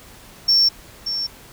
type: tone with echo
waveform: sine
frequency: 5450 Hz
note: F8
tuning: 43 cents flat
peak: -10 dBFS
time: 0.48-0.69 s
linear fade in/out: 10 ms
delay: 580 ms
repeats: 1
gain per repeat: -11 dB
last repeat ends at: 1.27 s
effects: tanh soft clip ceiling -10 dBFS + pink hiss -44 dBFS RMS until 1.52 s